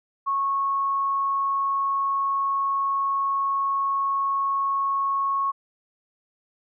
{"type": "tone", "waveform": "sine", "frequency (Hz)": 1100, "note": "C#6", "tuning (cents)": -14, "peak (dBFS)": -21, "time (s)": [0.26, 5.52], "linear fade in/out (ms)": 20, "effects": []}